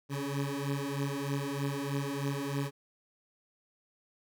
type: beating tone pair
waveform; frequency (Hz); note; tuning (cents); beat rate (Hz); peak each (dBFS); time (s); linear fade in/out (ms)
20% pulse; 138.59 / 141.79; C#3 / C#3; 0 / +40; 3.2; -30; 0.09-2.71; 50
effects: none